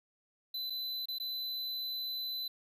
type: tone with dropouts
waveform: square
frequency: 4016 Hz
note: B7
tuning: 28 cents sharp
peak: -36 dBFS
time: 0.54-2.48 s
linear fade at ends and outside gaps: 5 ms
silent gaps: 0.699-0.703 / 1.057-1.084 / 1.185-1.199 s
effects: none